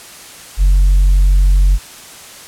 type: tone with tanh clipping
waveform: sine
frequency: 46.25 Hz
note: F#1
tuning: in tune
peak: -7 dBFS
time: 0.57-1.79 s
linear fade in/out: 50 ms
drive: 1 dB
effects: white hiss -35 dBFS RMS until 2.47 s + low-pass 11000 Hz 12 dB/octave